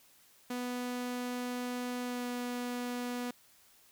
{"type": "tone with pitch glide", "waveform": "sawtooth", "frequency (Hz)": [246.9, 244.9], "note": ["B3", "B3"], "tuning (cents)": [0, -14], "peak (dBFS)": -31, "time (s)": [0.5, 3.31], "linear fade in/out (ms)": 5, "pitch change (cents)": -14, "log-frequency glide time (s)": [2.03, 2.26], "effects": ["white hiss -63 dBFS RMS until 3.91 s"]}